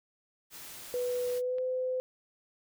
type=noise; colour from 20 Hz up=white; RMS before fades=-46 dBFS; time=0.5-1.42 s; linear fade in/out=50 ms
type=tone with pitch glide; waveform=sine; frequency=493.9 to 510.7 Hz; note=B4 to C5; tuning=0 to -42 cents; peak=-29 dBFS; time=0.94-2 s; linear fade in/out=0 ms; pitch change=+58 cents; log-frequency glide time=1.35-1.61 s
type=clicks; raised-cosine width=0.3 ms; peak=-36 dBFS; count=3; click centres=1.276 / 1.374 / 1.584 s
effects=none